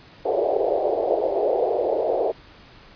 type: band-pass noise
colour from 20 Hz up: pink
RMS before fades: -22 dBFS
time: 0.25-2.32 s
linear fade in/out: 5 ms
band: 390 to 720 Hz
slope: 48 dB/octave
effects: pink hiss -48 dBFS RMS until 2.95 s + resampled to 11025 Hz